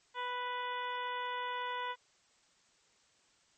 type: harmonic tone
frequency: 493.9 Hz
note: B4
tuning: in tune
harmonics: 1 / 2 / 3 / 4 / 5 / 6 / 7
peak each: -45 / -37 / -44 / -45 / -52 / -49 / -49 dBFS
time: 0.14-1.96 s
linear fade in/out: 50 ms
effects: white hiss -69 dBFS RMS until 3.57 s + MP3 32 kbps